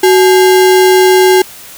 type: tone with sample-and-hold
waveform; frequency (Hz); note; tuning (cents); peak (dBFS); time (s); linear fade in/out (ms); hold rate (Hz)
sine; 372.2; F#4; +10; -3; 0.03-1.42; 5; 1225
effects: white hiss -32 dBFS RMS until 1.77 s